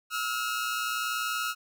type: tone pair together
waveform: sawtooth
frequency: 1296 / 1416.6 Hz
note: E6 / F6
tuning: -30 / +24 cents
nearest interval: major second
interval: 154 cents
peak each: -28 dBFS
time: 0.1-1.55 s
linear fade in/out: 50 ms
effects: none